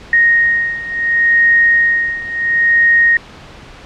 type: beating tone pair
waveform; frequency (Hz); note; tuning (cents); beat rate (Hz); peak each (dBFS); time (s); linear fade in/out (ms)
sine; 1864.7 / 1865.41; A#6 / A#6; 0 / +1; 0.71; -11 / -14; 0.13-3.17; 2
effects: pink hiss -36 dBFS RMS until 3.85 s + low-pass 4000 Hz 12 dB/octave